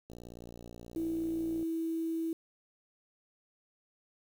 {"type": "click train", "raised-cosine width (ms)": 2, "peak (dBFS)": -35, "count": 91, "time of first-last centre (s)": [0.1, 1.628], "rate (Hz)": 58.9}
{"type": "tone", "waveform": "sine", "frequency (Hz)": 327, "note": "E4", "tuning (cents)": -14, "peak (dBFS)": -31, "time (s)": [0.96, 2.33], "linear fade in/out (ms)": 2}
{"effects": ["9-bit"]}